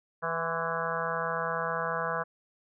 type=harmonic tone with a mistuned harmonic; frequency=164.81 Hz; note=E3; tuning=in tune; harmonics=1 / 3 / 4 / 5 / 6 / 7 / 8 / 9 / 10; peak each=-41 / -36 / -36 / -41 / -36 / -36 / -38 / -37 / -39 dBFS; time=0.22-2.24 s; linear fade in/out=20 ms; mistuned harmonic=6; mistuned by=+53 cents; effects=none